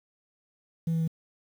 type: tone with pitch steps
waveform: sine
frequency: 164.81 / 163.48 / 162.17 Hz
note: E3 / E3 / E3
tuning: 0 / -14 / -28 cents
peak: -22 dBFS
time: 0.87-1.077 s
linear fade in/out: 5 ms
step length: 69 ms
effects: tanh soft clip ceiling -23 dBFS + 9-bit